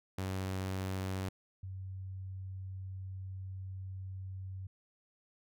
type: tone pair in turn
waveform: sawtooth / sine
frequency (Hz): 94.7 / 94.7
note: F#2 / F#2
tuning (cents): +41 / +41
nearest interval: unison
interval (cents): 0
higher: neither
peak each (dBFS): -31 / -40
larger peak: first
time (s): 0.18-1.29 / 1.63-4.67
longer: second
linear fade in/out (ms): 5
effects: none